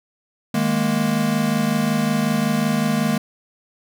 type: chord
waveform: square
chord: D# suspended fourth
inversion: none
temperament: equal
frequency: 155.56 / 207.7 / 233.1 Hz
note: D#3 / G#3 / A#3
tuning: 0 / 0 / 0 cents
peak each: -25 / -22 / -22 dBFS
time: 0.54-3.18 s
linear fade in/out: 5 ms
effects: none